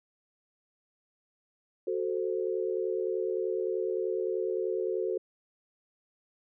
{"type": "chord", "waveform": "sine", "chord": "F# diminished", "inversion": "none", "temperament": "equal", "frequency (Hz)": [370, 440, 523.3], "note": ["F#4", "A4", "C5"], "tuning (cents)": [0, 0, 0], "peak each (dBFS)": [-31, -32, -36], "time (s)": [1.87, 5.18], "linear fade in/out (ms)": 5, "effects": []}